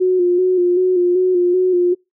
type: tone with vibrato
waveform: sine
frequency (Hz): 361.4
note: F#4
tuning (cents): -41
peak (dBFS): -11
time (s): 0-1.95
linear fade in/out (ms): 20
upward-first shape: square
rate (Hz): 2.6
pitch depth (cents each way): 34
effects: noise-tail reverb RT60 0.2 s tail -24 dB re dry